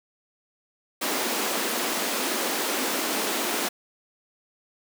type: high-pass noise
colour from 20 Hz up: pink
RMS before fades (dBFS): -27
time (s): 1.01-3.69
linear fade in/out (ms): 10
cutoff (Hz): 220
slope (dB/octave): 48
effects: none